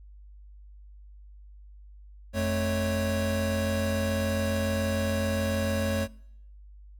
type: tone cluster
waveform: square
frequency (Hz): 88.4 / 218.2 / 553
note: F2 / A3 / C#5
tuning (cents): +22 / -14 / -4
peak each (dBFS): -30 / -31 / -31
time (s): 2.33-6.08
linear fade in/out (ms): 50
effects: noise-tail reverb RT60 0.8 s tail -25 dB re dry + added 50 Hz sine -46 dBFS peak until 6.99 s